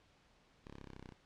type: exponential sweep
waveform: 5% pulse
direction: down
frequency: 35.75 to 30.71 Hz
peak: -40 dBFS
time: 0.64-1.13 s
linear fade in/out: 10 ms
effects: pink hiss -69 dBFS RMS until 1.25 s + low-pass 5000 Hz 12 dB/octave